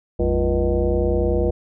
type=tone with frequency modulation; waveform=sine; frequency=215.9 Hz; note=A3; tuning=33 cents flat; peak=-16 dBFS; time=0.19-1.51 s; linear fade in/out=10 ms; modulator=134 Hz; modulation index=2.7; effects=none